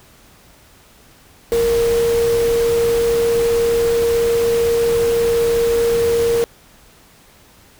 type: tone in noise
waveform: sine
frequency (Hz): 466.2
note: A#4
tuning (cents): 0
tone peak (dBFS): -13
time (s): 1.52-6.44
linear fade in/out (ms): 0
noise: pink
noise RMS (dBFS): -27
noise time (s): 1.52-6.44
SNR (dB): +11
effects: pink hiss -48 dBFS RMS until 7.79 s